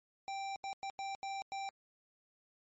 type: tone bursts at uneven times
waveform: square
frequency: 784 Hz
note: G5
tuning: in tune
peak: -39 dBFS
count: 6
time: 0.28-0.56 / 0.64-0.73 / 0.83-0.9 / 0.99-1.15 / 1.23-1.42 / 1.52-1.69 s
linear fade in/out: 0 ms
effects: MP3 32 kbps